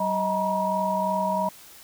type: tone cluster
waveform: sine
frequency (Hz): 190.8 / 630 / 916 / 959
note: G3 / D#5 / A#5 / A#5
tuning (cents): -47 / +21 / -31 / +49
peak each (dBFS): -30 / -27 / -33 / -25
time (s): 0-1.49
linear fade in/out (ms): 5
effects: white hiss -48 dBFS RMS until 1.83 s